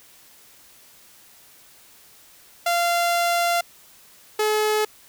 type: tone pair in turn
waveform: sawtooth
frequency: 691 / 427.3 Hz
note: F5 / G#4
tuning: -19 / +49 cents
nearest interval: minor sixth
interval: 832 cents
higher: first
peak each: -15 / -15 dBFS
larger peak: neither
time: 2.66-3.61 / 4.39-4.85 s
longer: first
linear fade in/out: 5 ms
effects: white hiss -51 dBFS RMS until 5.08 s